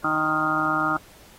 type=harmonic tone with a mistuned harmonic; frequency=155.56 Hz; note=D#3; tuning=in tune; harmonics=1 / 2 / 4 / 5 / 6 / 7 / 8 / 9; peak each=-36 / -28 / -33 / -30 / -34 / -33 / -24 / -26 dBFS; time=0.04-0.97 s; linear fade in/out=5 ms; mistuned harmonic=7; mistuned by=-34 cents; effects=pink hiss -51 dBFS RMS until 1.38 s + AAC 48 kbps